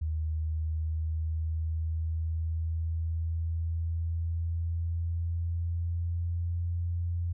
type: tone with pitch glide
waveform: sine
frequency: 78.5 to 86.1 Hz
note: D#2 to F2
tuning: +16 to -24 cents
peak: -28 dBFS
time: 0.01-7.33 s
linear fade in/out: 10 ms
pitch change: +160 cents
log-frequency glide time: 0.22-6.73 s
effects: none